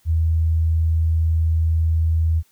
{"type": "tone", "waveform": "sine", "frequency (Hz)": 81, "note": "E2", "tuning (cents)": -30, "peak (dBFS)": -15, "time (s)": [0.05, 2.43], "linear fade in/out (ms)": 50, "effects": ["white hiss -60 dBFS RMS until 2.51 s"]}